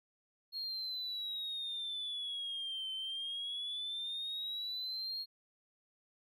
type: exponential two-way sweep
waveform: triangle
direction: down then up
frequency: 4282 to 3078 to 4282 Hz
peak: -35 dBFS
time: 0.52-5.26 s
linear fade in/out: 50 ms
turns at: 2.92 s
effects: tanh soft clip ceiling -34 dBFS